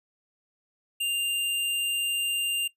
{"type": "tone with sample-and-hold", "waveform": "sine", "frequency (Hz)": 2794, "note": "F7", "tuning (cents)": 0, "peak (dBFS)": -24, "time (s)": [1, 2.68], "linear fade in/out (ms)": 10, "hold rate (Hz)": 11025, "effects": ["noise-tail reverb RT60 0.1 s tail -18 dB re dry", "resampled to 32000 Hz"]}